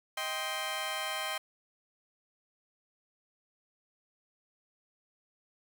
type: chord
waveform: 15% pulse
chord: C minor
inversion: first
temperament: just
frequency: 627.9 / 784.9 / 1046.5 Hz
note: Eb5 / G5 / C6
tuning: +16 / +2 / 0 cents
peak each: -32 dBFS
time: 0.17-1.38 s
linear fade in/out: 5 ms
effects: none